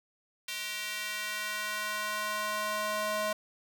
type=tone with high-pass filter sweep; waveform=square; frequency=211.2 Hz; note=G#3; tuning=29 cents sharp; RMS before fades=-34 dBFS; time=0.48-3.33 s; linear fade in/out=5 ms; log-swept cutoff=2600 to 680 Hz; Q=1.4; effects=none